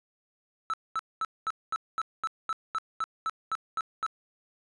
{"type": "tone bursts", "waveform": "triangle", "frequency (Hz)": 1315, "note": "E6", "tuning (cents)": -5, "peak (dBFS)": -25, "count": 14, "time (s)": [0.7, 4.064], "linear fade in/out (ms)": 0, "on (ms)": 36, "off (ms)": 220, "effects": ["resampled to 22050 Hz"]}